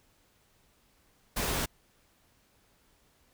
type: noise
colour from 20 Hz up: pink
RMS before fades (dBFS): -31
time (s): 1.36-1.66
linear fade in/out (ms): 10
effects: pink hiss -67 dBFS RMS until 3.33 s